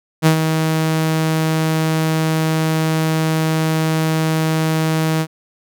sawtooth tone with ADSR envelope, 159 Hz, D#3, 38 cents sharp, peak -4 dBFS, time 0.22-5.27 s, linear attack 42 ms, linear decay 94 ms, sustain -7 dB, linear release 61 ms, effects none

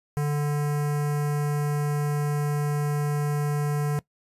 square tone with notch filter, 146.83 Hz, D3, in tune, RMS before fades -25 dBFS, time 0.17-3.99 s, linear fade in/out 0 ms, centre 3600 Hz, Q 0.67, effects noise-tail reverb RT60 0.1 s tail -20 dB re dry + resampled to 32000 Hz

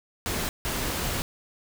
pink noise bursts at uneven times, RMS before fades -29 dBFS, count 2, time 0.26-0.49 / 0.65-1.22 s, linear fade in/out 0 ms, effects none

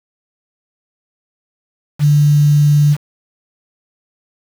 sine tone with quantisation, 146.83 Hz, D3, in tune, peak -7 dBFS, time 1.99-2.97 s, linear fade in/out 50 ms, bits 5, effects none

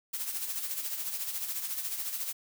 blue noise with tremolo, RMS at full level -33 dBFS, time 0.13-2.33 s, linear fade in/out 10 ms, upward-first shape sine, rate 14 Hz, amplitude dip 55%, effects none

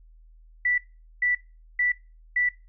sine tone bursts, 1967 Hz, B6, 7 cents flat, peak -20 dBFS, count 4, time 0.65-2.49 s, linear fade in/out 5 ms, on 130 ms, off 440 ms, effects noise-tail reverb RT60 0.3 s tail -20 dB re dry + added 40 Hz sine -49 dBFS peak until 2.68 s

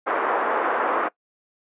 white band-pass noise, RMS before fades -23 dBFS, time 0.06-1.09 s, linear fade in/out 20 ms, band 340 to 1400 Hz, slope 24 dB/octave, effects noise-tail reverb RT60 0.1 s tail -21 dB re dry + resampled to 8000 Hz

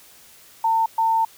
sine tone bursts at uneven times, 900 Hz, A5, 39 cents sharp, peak -16 dBFS, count 2, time 0.64-0.86 / 0.98-1.25 s, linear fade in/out 5 ms, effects white hiss -49 dBFS RMS until 1.37 s

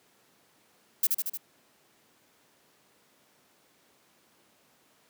violet noise with echo, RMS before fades -23 dBFS, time 1.03-1.07 s, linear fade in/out 5 ms, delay 76 ms, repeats 4, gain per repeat -3 dB, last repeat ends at 1.374 s, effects pink hiss -64 dBFS RMS until 5.09 s + high-pass 200 Hz 12 dB/octave

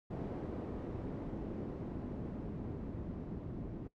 white noise with low-pass filter sweep, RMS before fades -42 dBFS, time 0.1-3.88 s, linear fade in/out 10 ms, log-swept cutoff 360 to 230 Hz, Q 1.1, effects noise-tail reverb RT60 0.1 s tail -17 dB re dry

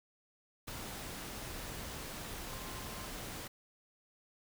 sine tone in noise, 1046.5 Hz, C6, in tune, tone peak -53 dBFS, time 2.49-3.07 s, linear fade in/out 10 ms, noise pink, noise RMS -44 dBFS, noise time 0.67-3.48 s, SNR -12 dB, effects none

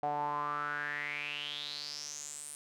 sawtooth tone with band-pass filter sweep, 146.7 Hz, D3, 2 cents flat, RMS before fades -38 dBFS, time 0.03-2.55 s, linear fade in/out 0 ms, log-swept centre 720 to 9500 Hz, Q 7.5, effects none

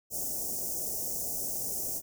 white band-stop noise, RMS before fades -34 dBFS, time 0.1-2.02 s, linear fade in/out 50 ms, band 750 to 5600 Hz, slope 48 dB/octave, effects none

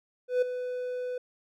triangle tone with ADSR envelope, 498.8 Hz, B4, 17 cents sharp, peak -18 dBFS, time 0.28-1.18 s, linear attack 140 ms, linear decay 8 ms, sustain -11 dB, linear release 4 ms, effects none

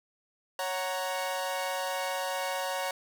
sawtooth chord, F# major, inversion second, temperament equal, 554.4 / 740 / 932.3 Hz, C#5 / F#5 / A#5, 0 / 0 / 0 cents, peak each -30 / -32 / -32 dBFS, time 0.59-2.91 s, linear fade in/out 2 ms, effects none

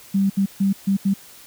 sine tone bursts at uneven times, 196 Hz, G3, in tune, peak -15 dBFS, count 5, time 0.14-0.3 / 0.37-0.46 / 0.6-0.73 / 0.87-0.97 / 1.05-1.14 s, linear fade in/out 10 ms, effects white hiss -45 dBFS RMS until 1.46 s

